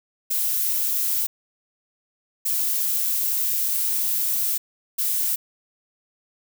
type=noise bursts at uneven times; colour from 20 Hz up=violet; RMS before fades=-23 dBFS; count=3; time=0.3-1.27 / 2.45-4.58 / 4.98-5.36 s; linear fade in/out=10 ms; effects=none